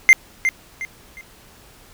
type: tone with echo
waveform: triangle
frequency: 2093 Hz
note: C7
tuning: in tune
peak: -3 dBFS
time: 0.09-0.13 s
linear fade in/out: 0 ms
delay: 360 ms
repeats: 3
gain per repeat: -10 dB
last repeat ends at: 1.21 s
effects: pink hiss -48 dBFS RMS until 1.93 s